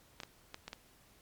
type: clicks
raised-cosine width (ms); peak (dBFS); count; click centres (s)
0.2; -25; 5; 0.202 / 0.234 / 0.544 / 0.68 / 0.731
effects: pink hiss -64 dBFS RMS until 1.21 s + MP3 96 kbps